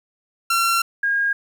sawtooth / sine tone pair in turn, 1363 / 1626.3 Hz, F6 / G#6, -43 / -37 cents, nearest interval minor third, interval 306 cents, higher second, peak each -13 / -17 dBFS, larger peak first, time 0.5-0.82 / 1.03-1.33 s, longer first, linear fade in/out 5 ms, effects 9-bit

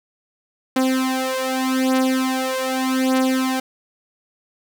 sawtooth beating tone pair, 260.1 / 260.93 Hz, C4 / C4, -10 / -5 cents, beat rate 0.83 Hz, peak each -17 dBFS, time 0.76-3.6 s, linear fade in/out 5 ms, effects none

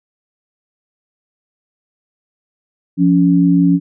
sine tone pair together, 174.61 / 280.9 Hz, F3 / C#4, 0 / +23 cents, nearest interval minor sixth, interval 823 cents, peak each -11 dBFS, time 2.97-3.8 s, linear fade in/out 50 ms, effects none

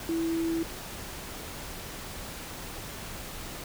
sine tone in noise, 329.6 Hz, E4, in tune, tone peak -26 dBFS, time 0.09-0.63 s, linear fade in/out 2 ms, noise pink, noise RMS -40 dBFS, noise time 0-3.64 s, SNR +11 dB, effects none

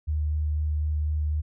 sine tone with vibrato, 75.9 Hz, D#2, 42 cents flat, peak -23 dBFS, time 0.07-1.42 s, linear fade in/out 20 ms, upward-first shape square, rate 4 Hz, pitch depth 8 cents each way, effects none

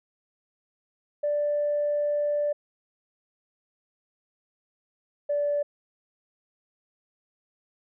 sine tone pair in turn, 587.3 / 581.2 Hz, D5 / D5, 0 / -18 cents, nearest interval unison, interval 18 cents, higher first, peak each -22 dBFS, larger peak neither, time 1.23-2.53 / 5.29-5.63 s, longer first, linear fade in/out 10 ms, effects tanh soft clip ceiling -18 dBFS

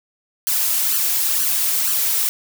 blue noise with flanger, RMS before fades -19 dBFS, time 0.47-2.29 s, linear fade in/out 0 ms, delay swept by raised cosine 0.66 to 3.16 ms, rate 2.1 Hz, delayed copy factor +0.65, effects none

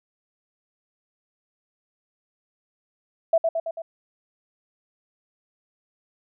sine tone with echo, 659.3 Hz, E5, in tune, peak -14 dBFS, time 3.33-3.38 s, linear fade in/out 5 ms, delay 110 ms, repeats 4, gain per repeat -4 dB, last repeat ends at 3.82 s, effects none

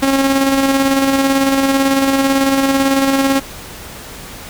sawtooth tone with tremolo, 271.8 Hz, C#4, 34 cents flat, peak -6 dBFS, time 0.02-3.4 s, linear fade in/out 10 ms, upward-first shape square, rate 18 Hz, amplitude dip 35%, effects pink hiss -32 dBFS RMS until 4.49 s

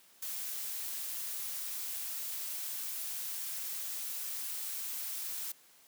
blue noise, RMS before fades -39 dBFS, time 0.22-5.52 s, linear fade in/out 5 ms, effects white hiss -62 dBFS RMS until 5.87 s + high-pass 150 Hz 12 dB/octave

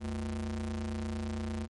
square ring-modulated tone, 69.3 Hz, C#2, in tune, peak -31 dBFS, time 0-1.68 s, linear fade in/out 50 ms, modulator 153 Hz, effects MP3 48 kbps

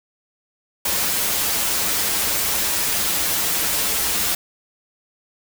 white noise with comb filter, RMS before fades -21 dBFS, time 0.85-4.35 s, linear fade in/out 5 ms, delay 7.9 ms, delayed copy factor -0.85, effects none

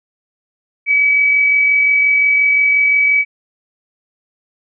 sine tone with amplitude modulation, 2282 Hz, C#7, 50 cents sharp, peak -8 dBFS, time 0.86-3.25 s, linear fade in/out 50 ms, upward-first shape sine, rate 45.7 Hz, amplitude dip 30%, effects none

